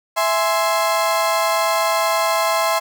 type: chord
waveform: 35% pulse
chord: E augmented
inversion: none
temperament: equal with one note detuned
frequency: 659.3 / 834.9 / 1046.5 Hz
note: E5 / G#5 / B#5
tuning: 0 / +9 / 0 cents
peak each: -18 / -22 / -18 dBFS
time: 0.16-2.8 s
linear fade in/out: 20 ms
effects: none